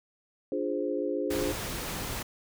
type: chord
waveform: sine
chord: D half-diminished seventh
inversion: none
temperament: equal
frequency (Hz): 293.7 / 349.2 / 415.3 / 523.3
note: D4 / F4 / Ab4 / C5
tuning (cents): 0 / 0 / 0 / 0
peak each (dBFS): -33 / -34 / -33 / -33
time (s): 0.52-1.52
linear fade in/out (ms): 2
type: noise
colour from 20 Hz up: pink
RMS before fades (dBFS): -35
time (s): 1.3-2.23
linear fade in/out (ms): 10
effects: none